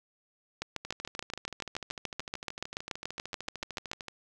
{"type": "two click trains", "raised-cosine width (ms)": 0.2, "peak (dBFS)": [-16, -22], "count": [24, 44], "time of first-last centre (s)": [[0.62, 3.915], [0.85, 4.083]], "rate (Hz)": [6.98, 13.3], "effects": []}